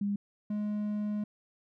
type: tone pair in turn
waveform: sine / triangle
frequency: 202.3 / 209.2 Hz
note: G#3 / G#3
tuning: -45 / +13 cents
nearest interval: minor second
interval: 58 cents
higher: second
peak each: -28 dBFS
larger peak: neither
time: 0.01-0.16 / 0.5-1.24 s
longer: second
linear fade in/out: 5 ms
effects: none